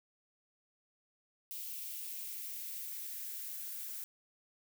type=noise with high-pass filter sweep; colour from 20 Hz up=violet; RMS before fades=-43 dBFS; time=1.51-4.04 s; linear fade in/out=0 ms; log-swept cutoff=2700 to 1400 Hz; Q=2; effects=none